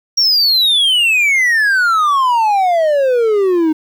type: exponential sweep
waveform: triangle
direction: down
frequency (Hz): 5650 to 305.5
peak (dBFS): -8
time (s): 0.17-3.73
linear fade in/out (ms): 10
effects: 8-bit